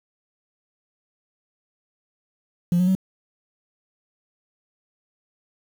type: tone with pitch steps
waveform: sine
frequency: 174.61 / 181.5 / 188.66 Hz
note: F3 / F#3 / F#3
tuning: 0 / -33 / +34 cents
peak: -14 dBFS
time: 2.72-2.951 s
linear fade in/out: 2 ms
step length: 77 ms
effects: tanh soft clip ceiling -14 dBFS + 7-bit